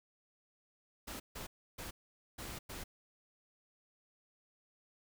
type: noise bursts at uneven times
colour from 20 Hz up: pink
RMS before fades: -45 dBFS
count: 5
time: 1.07-1.2 / 1.35-1.47 / 1.78-1.91 / 2.38-2.59 / 2.69-2.84 s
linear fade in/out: 10 ms
effects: none